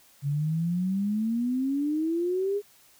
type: exponential sweep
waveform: sine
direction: up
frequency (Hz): 138.59 to 415.6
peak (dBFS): -24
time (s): 0.22-2.62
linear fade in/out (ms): 50
effects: white hiss -58 dBFS RMS until 2.99 s